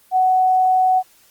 sine tone, 745 Hz, F#5, 12 cents sharp, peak -12 dBFS, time 0.11-1.03 s, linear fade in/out 50 ms, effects white hiss -53 dBFS RMS until 1.3 s + Opus 24 kbps

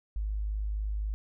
sine tone, 51.91 Hz, G#1, in tune, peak -29 dBFS, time 0.16-1.14 s, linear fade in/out 0 ms, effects none

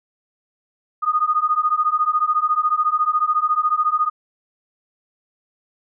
sine beating tone pair, 1227 / 1241 Hz, D#6 / D#6, -25 / -5 cents, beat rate 14 Hz, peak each -19 dBFS, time 1.02-4.1 s, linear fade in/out 20 ms, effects none

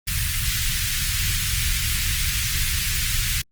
pink band-stop noise, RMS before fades -23 dBFS, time 0.07-3.42 s, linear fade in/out 10 ms, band 130 to 1800 Hz, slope 24 dB/octave, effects Opus 24 kbps

